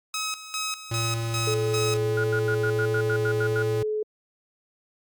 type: tone with tremolo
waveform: 10% pulse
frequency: 1276 Hz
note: D#6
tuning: 43 cents sharp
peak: -19 dBFS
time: 0.14-1.97 s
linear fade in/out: 2 ms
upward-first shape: square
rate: 2.5 Hz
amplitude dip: 75%
type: tone with pitch glide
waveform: square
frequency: 114.6 to 113.74 Hz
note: A#2 to A#2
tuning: -29 to -42 cents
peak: -27 dBFS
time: 0.91-3.83 s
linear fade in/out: 5 ms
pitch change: -13 cents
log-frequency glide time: 1.24-2.06 s
type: tone with vibrato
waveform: sine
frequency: 430 Hz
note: A4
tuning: 40 cents flat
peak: -24 dBFS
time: 1.47-4.03 s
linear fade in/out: 5 ms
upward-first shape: sine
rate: 1.5 Hz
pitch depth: 9 cents each way
type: tone bursts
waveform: sine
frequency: 1439 Hz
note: F#6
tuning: 49 cents flat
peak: -26 dBFS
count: 10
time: 2.17-3.626 s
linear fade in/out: 5 ms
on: 70 ms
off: 84 ms
effects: Opus 48 kbps